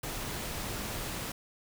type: noise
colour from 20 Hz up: pink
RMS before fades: -37 dBFS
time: 0.03-1.32 s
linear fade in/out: 5 ms
effects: none